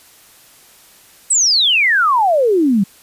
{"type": "exponential sweep", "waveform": "sine", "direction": "down", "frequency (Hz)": [8310, 185], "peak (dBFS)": -10, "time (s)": [1.3, 2.84], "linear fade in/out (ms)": 10, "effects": ["white hiss -46 dBFS RMS until 3.02 s", "resampled to 32000 Hz"]}